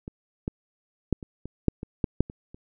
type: clicks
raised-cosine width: 3 ms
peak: -23 / -15 / -9 / -26 / -23 / -6 / -21 / -10 / -6 / -25 / -30 dBFS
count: 11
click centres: 0.079 / 0.479 / 1.127 / 1.228 / 1.456 / 1.683 / 1.831 / 2.042 / 2.206 / 2.299 / 2.545 s
effects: none